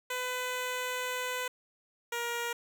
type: tone pair in turn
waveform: 10% pulse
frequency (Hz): 502 / 472.6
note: B4 / A#4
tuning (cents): +28 / +24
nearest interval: minor second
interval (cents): 104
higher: first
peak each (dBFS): -24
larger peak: neither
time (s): 0.1-1.48 / 2.12-2.53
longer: first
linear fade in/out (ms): 5
effects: none